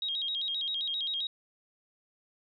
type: tone with vibrato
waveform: sine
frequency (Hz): 3503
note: A7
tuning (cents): -8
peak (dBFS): -30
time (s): 0.02-1.27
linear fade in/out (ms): 2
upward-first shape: square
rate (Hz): 7.6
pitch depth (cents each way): 140
effects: none